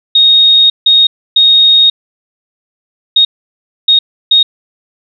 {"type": "tone bursts at uneven times", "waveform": "sine", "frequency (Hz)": 3729, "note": "A#7", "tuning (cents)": 0, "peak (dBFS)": -3, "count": 6, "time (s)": [[0.15, 0.7], [0.86, 1.07], [1.36, 1.9], [3.16, 3.25], [3.88, 3.99], [4.31, 4.43]], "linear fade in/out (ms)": 5, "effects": []}